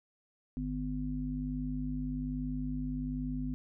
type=harmonic tone; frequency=50.6 Hz; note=G#1; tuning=44 cents flat; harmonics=1 / 3 / 5; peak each=-38 / -40 / -35 dBFS; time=0.57-3.54 s; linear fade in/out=0 ms; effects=none